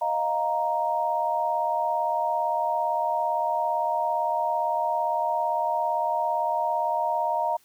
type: chord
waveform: sine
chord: Eb suspended second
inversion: none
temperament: just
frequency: 622.3 / 700 / 933.4 Hz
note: Eb5 / F5 / Bb5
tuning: 0 / +4 / +2 cents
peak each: -29 / -28 / -25 dBFS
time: 0.01-7.57 s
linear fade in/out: 10 ms
effects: white hiss -61 dBFS RMS until 7.64 s